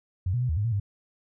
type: tone with pitch steps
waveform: sine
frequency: 91.6 / 122.7 / 125.6 / 78.1 / 103.3 / 116.6 / 100.9 Hz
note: F#2 / B2 / B2 / D#2 / G#2 / A#2 / G#2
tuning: -17 / -11 / +30 / +7 / -9 / +1 / -49 cents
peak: -23 dBFS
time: 0.26-0.799 s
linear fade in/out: 5 ms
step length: 77 ms
effects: none